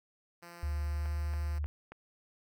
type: tone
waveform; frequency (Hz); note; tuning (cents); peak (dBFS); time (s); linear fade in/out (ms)
5% pulse; 172.1; F3; -25; -37; 0.42-1.59; 10
type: tone with pitch glide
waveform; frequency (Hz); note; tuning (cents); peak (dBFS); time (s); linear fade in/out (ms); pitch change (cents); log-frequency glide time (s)
sine; 73 to 74.02; D2 to D2; -10 to +14; -31; 0.63-1.66; 0; +24; 0.91-1.04
type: clicks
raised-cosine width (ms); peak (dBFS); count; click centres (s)
0.5; -32; 4; 1.058 / 1.337 / 1.643 / 1.92
effects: none

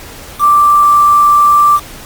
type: tone with quantisation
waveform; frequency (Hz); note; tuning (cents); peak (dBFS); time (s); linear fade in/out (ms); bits
sine; 1174.7; D6; 0; -4; 0.39-1.8; 50; 4
effects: pink hiss -31 dBFS RMS until 2.05 s + Opus 48 kbps

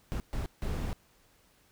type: noise bursts at uneven times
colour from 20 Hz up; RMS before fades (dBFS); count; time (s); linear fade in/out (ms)
brown; -33; 3; 0.12-0.2 / 0.33-0.46 / 0.62-0.93; 0
effects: pink hiss -65 dBFS RMS until 1.71 s

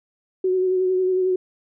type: tone with vibrato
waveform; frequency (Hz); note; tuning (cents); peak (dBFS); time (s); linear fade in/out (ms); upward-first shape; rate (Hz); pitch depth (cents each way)
sine; 371; F#4; +5; -17; 0.44-1.36; 5; sine; 11; 24
effects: none

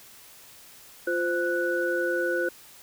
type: tone cluster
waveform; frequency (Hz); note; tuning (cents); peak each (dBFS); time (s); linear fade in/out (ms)
sine; 349.3 / 518 / 1479; F4 / C5 / F#6; 0 / -17 / -1; -28; 1.07-2.49; 5
effects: white hiss -50 dBFS RMS until 2.82 s

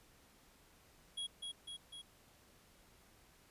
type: tone with echo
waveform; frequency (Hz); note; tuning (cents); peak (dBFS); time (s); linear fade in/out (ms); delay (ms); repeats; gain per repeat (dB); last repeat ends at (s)
square; 3315; G#7; -4; -40; 1.17-1.27; 10; 250; 3; -3; 2.02
effects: pink hiss -66 dBFS RMS until 3.5 s + resampled to 32000 Hz

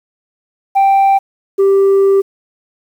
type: tone pair in turn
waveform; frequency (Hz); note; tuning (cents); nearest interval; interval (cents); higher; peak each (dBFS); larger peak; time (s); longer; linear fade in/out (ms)
sine; 784 / 392; G5 / G4; 0 / 0; octave; 1200; first; -4; neither; 0.75-1.19 / 1.58-2.22; second; 20
effects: tanh soft clip ceiling -6 dBFS + 7-bit

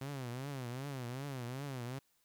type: tone with vibrato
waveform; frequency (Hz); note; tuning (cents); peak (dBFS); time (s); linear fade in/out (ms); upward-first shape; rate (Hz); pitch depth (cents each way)
sawtooth; 130.81; C3; 0; -36; 0.01-1.99; 5; triangle; 2.6; 190
effects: white hiss -75 dBFS RMS until 2.24 s

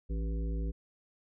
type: harmonic tone with a mistuned harmonic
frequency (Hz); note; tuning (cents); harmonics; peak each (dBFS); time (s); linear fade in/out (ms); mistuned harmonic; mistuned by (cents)
55.6; A1; +19; 1 / 3 / 5 / 7 / 9; -31 / -41 / -45 / -48 / -50; 0.09-0.72; 20; 9; -48
effects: none

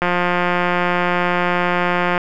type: click train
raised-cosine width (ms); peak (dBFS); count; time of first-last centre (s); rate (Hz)
0.5; -3; 383; 0.02-2.178; 177
effects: none

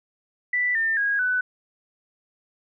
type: tone with pitch steps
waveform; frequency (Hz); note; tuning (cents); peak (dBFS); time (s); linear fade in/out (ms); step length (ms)
sine; 1975.5 / 1801.1 / 1642.1 / 1497.1; B6 / A6 / G#6 / F#6; 0 / +40 / -20 / +20; -20; 0.53-1.41; 5; 220
effects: none

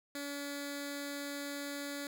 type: tone with notch filter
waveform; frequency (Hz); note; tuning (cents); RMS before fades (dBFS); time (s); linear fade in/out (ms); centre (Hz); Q
10% pulse; 284.7; C#4; +46; -41; 0.15-2.07; 2; 950; 0.85
effects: none

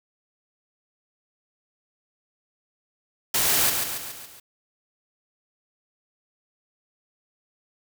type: noise with echo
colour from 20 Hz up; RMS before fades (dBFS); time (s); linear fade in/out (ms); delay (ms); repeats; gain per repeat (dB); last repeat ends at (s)
white; -22; 3.34-3.7; 5; 140; 5; -5; 4.4
effects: none

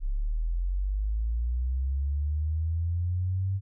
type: linear sweep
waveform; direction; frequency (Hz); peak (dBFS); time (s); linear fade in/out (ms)
sine; up; 32.7 to 98; -25; 0-3.61; 50
effects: none

